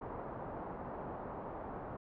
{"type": "low-pass noise", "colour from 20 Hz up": "white", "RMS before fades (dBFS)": -44, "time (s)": [0.01, 1.97], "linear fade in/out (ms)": 10, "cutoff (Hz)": 1000, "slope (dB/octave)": 24, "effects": []}